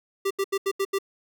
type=tone bursts; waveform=square; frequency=392 Hz; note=G4; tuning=in tune; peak=-23 dBFS; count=6; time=0.25-0.987 s; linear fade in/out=10 ms; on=57 ms; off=79 ms; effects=none